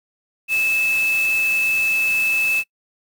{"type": "tone in noise", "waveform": "sine", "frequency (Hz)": 2615, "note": "E7", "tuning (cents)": -15, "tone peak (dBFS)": -16, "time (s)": [0.48, 2.64], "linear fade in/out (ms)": 50, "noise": "white", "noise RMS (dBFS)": -32, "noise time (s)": [0.48, 2.64], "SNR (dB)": 13, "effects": ["noise-tail reverb RT60 0.1 s tail -22 dB re dry"]}